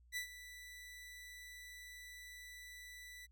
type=tone with ADSR envelope; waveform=sawtooth; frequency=1975.5 Hz; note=B6; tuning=in tune; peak=-34 dBFS; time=0.12-3.27 s; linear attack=46 ms; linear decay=100 ms; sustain=-14 dB; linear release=24 ms; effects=added 60 Hz sine -63 dBFS peak until 3.31 s